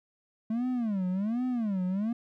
triangle tone with vibrato, 215 Hz, A3, 40 cents flat, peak -25 dBFS, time 0.5-2.13 s, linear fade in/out 5 ms, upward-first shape sine, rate 1.3 Hz, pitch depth 290 cents each way, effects none

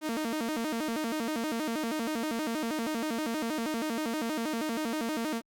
sawtooth tone with vibrato, 266.5 Hz, C4, 32 cents sharp, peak -26 dBFS, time 0.01-5.42 s, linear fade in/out 50 ms, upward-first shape square, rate 6.3 Hz, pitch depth 260 cents each way, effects Opus 48 kbps

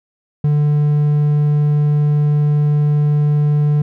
triangle tone, 147.9 Hz, D3, 13 cents sharp, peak -9 dBFS, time 0.44-3.82 s, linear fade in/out 5 ms, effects none

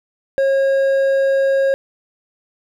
sine tone with hard clipping, 543 Hz, C#5, 36 cents flat, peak -14 dBFS, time 0.38-1.74 s, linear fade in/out 0 ms, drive 5 dB, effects none

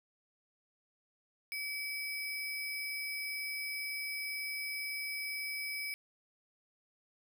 sine tone with sample-and-hold, 2289 Hz, D7, 45 cents flat, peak -36 dBFS, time 1.52-5.94 s, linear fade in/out 0 ms, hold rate 7350 Hz, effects none

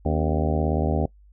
harmonic tone with a mistuned harmonic, 77.78 Hz, D#2, in tune, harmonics 1 / 2 / 3 / 4 / 5 / 6 / 7 / 8 / 9 / 10, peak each -24 / -27 / -29 / -30 / -31 / -32 / -32 / -33 / -34 / -34 dBFS, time 0.05-1.06 s, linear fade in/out 5 ms, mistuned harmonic 4, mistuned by -120 cents, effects noise-tail reverb RT60 0.1 s tail -22 dB re dry + added 50 Hz sine -49 dBFS peak until 1.32 s

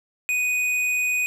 sine tone with hard clipping, 2487 Hz, D#7, 1 cent flat, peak -22 dBFS, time 0.29-1.26 s, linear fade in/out 0 ms, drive 9 dB, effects none

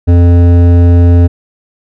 sine tone with hard clipping, 86.8 Hz, F2, 10 cents flat, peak -4 dBFS, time 0.07-1.28 s, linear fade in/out 20 ms, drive 12 dB, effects none

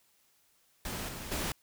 pink noise with level steps, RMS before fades -38 / -42 / -34 dBFS, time 0.85-1.52 s, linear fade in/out 2 ms, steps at 1.08 / 1.31 s, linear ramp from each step 10 ms, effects white hiss -69 dBFS RMS until 1.62 s

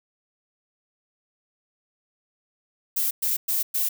violet noise bursts, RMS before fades -24 dBFS, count 4, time 2.96-3.89 s, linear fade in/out 10 ms, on 150 ms, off 110 ms, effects none

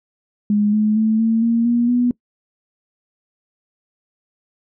sine tone with pitch steps, 207.7 / 213.4 / 219.3 / 225.3 / 231.5 / 237.9 / 244.4 Hz, G#3 / G#3 / A3 / A3 / A#3 / A#3 / B3, 0 / +47 / -6 / +41 / -12 / +35 / -18 cents, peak -13 dBFS, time 0.5-2.11 s, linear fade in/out 2 ms, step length 230 ms, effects noise-tail reverb RT60 0.1 s tail -22 dB re dry

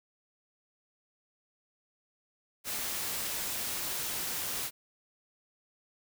white noise, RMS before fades -35 dBFS, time 2.64-4.71 s, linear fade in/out 50 ms, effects none

